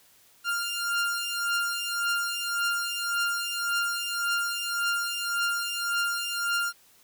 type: beating tone pair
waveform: sawtooth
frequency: 1396.9 / 1398.7 Hz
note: F6 / F6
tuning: 0 / +2 cents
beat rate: 1.8 Hz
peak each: -27 / -25 dBFS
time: 0.44-6.73 s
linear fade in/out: 50 ms
effects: white hiss -59 dBFS RMS until 7.03 s